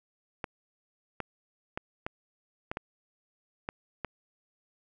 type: clicks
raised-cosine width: 0.5 ms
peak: -18 dBFS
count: 8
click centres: 0.442 / 1.203 / 1.775 / 2.065 / 2.715 / 2.771 / 3.689 / 4.047 s
effects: none